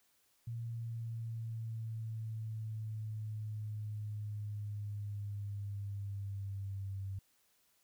sine exponential sweep, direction down, 116.54 to 96.8 Hz, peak -38 dBFS, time 0.47-7.19 s, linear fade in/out 5 ms, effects white hiss -73 dBFS RMS until 7.83 s

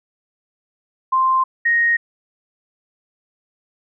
sine tone pair in turn, 1046.5 / 1868.7 Hz, C6 / A#6, 0 / +4 cents, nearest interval minor seventh, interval 1004 cents, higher second, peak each -13 dBFS, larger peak neither, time 1.12-1.44 / 1.65-1.97 s, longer neither, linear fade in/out 10 ms, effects none

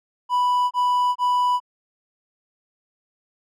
triangle tone bursts, 987.8 Hz, B5, in tune, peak -15 dBFS, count 3, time 0.29-1.602 s, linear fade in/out 50 ms, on 420 ms, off 26 ms, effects none

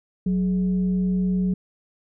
sine tone with frequency modulation, 185 Hz, F#3, in tune, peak -19 dBFS, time 0.26-1.54 s, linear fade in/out 5 ms, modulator 234 Hz, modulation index 0.3, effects none

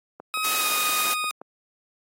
click train, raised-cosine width 1 ms, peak -23 dBFS, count 8, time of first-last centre 0.2-1.415 s, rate 5.76 Hz
20% pulse tone with pitch glide, 1268 to 1240.5 Hz, D#6 to D#6, +32 to -6 cents, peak -20 dBFS, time 0.34-1.31 s, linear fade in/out 0 ms, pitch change -38 cents, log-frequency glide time 0.57-0.67 s
white noise, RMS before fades -27 dBFS, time 0.44-1.14 s, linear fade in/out 5 ms
effects high-pass 300 Hz 12 dB/octave + AAC 48 kbps

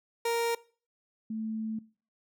30% pulse / sine tone pair in turn, 466.2 / 220 Hz, A#4 / A3, 0 / 0 cents, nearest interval octave + minor second, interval 1300 cents, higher first, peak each -24 / -32 dBFS, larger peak first, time 0.25-0.55 / 1.3-1.79 s, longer second, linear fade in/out 5 ms, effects noise-tail reverb RT60 0.4 s tail -21 dB re dry

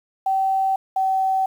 sine tone pair in turn, 770 / 764.7 Hz, G5 / G5, -31 / -43 cents, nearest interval unison, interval 12 cents, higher first, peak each -17 dBFS, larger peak neither, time 0.26-0.76 / 0.96-1.46 s, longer neither, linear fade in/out 5 ms, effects 8-bit

